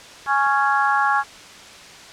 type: harmonic tone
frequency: 277.2 Hz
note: C#4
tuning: in tune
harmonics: 3 / 4 / 5 / 6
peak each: -20 / -21 / -22 / -23 dBFS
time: 0.26-1.24 s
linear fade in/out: 50 ms
type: clicks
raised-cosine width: 0.5 ms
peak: -26 dBFS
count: 2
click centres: 0.262 / 0.467 s
effects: white hiss -41 dBFS RMS until 2.12 s + low-pass 6000 Hz 12 dB/octave